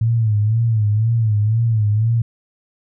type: tone with vibrato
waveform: sine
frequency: 110.1 Hz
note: A2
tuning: 2 cents sharp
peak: -13 dBFS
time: 0.01-2.22 s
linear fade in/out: 5 ms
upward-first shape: sine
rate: 2 Hz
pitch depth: 98 cents each way
effects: none